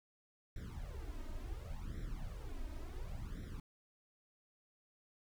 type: noise with flanger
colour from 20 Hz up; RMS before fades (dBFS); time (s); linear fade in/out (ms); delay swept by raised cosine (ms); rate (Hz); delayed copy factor
brown; -44; 0.56-3.6; 2; 0.53 to 3.23; 0.7; +0.95
effects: none